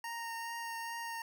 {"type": "tone with vibrato", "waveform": "25% pulse", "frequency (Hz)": 925, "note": "A#5", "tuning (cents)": -14, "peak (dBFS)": -35, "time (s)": [0.04, 1.22], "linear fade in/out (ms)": 2, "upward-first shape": "triangle", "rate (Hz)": 2.4, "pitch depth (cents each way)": 15, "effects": []}